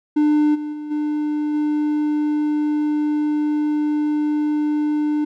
triangle tone with level steps, 299.6 Hz, D4, 35 cents sharp, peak -11 / -22 / -25 / -17 / -15 dBFS, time 0.16-5.25 s, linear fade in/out 10 ms, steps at 0.54 / 0.72 / 0.9 / 1.53 s, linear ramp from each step 20 ms, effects none

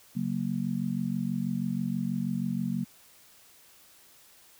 sine chord, F# major, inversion second, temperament just, 138.75 / 185 / 231.2 Hz, C#3 / F#3 / A#3, +2 / 0 / -14 cents, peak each -35 / -31 / -31 dBFS, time 0.15-2.85 s, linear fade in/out 20 ms, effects white hiss -57 dBFS RMS until 4.59 s

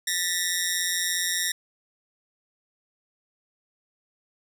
10% pulse ring-modulated tone, 1864.7 Hz, A#6, in tune, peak -12 dBFS, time 0.07-1.52 s, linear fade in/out 5 ms, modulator 88.5 Hz, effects none

